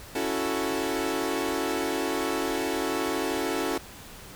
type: chord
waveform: sawtooth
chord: F# minor seventh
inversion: second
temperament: equal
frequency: 277.2 / 329.6 / 370 / 440 Hz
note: C#4 / E4 / F#4 / A4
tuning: 0 / 0 / 0 / 0 cents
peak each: -28 dBFS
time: 0.15-3.78 s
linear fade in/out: 5 ms
effects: pink hiss -45 dBFS RMS until 4.35 s